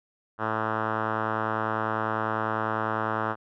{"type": "tone with low-pass filter", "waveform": "5% pulse", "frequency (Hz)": 110, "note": "A2", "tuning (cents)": 0, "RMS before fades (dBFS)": -28, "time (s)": [0.38, 3.36], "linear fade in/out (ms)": 50, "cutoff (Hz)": 1400, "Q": 2.4, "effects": []}